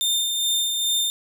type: tone with tremolo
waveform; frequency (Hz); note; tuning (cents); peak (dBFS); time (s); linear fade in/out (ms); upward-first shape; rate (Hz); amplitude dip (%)
sawtooth; 3613; A7; +45; -16; 0.01-1.1; 0; sine; 2.4; 35
effects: none